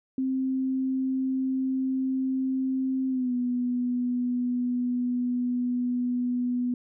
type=tone with pitch glide; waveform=sine; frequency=262.6 to 246.4 Hz; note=C4 to B3; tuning=+6 to -4 cents; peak=-24 dBFS; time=0.18-6.74 s; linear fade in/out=2 ms; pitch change=-110 cents; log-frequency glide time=3.09-3.33 s; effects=none